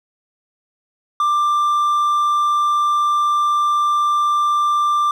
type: tone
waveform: triangle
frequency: 1184 Hz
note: D6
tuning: 14 cents sharp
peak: -12 dBFS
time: 1.2-5.11 s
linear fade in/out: 2 ms
effects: none